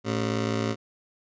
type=ring-modulated tone; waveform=20% pulse; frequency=164.9 Hz; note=E3; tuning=1 cent sharp; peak=-17 dBFS; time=0.04-0.76 s; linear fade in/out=50 ms; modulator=52.9 Hz; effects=resampled to 16000 Hz